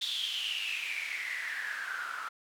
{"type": "noise with band-pass filter sweep", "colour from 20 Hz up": "white", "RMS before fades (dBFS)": -36, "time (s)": [0.01, 2.29], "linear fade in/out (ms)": 10, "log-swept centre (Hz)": [3600, 1300], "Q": 9.7, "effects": []}